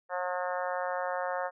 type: harmonic tone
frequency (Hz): 180.5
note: F#3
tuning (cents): -43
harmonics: 3 / 4 / 5 / 6 / 7 / 8 / 9 / 10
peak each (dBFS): -34 / -36 / -38 / -40 / -41 / -42 / -43 / -44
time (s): 0.09-1.51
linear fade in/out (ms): 50
effects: none